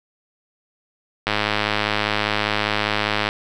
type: click train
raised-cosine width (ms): 0.3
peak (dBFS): -3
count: 213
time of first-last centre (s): 1.27-3.289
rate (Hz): 105
effects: none